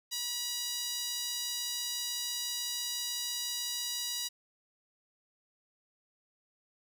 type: tone with high-pass filter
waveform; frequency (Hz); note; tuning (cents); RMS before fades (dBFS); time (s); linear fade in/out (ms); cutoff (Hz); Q
sawtooth; 966; B5; -39; -36; 0.11-4.29; 20; 4300; 1.8
effects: none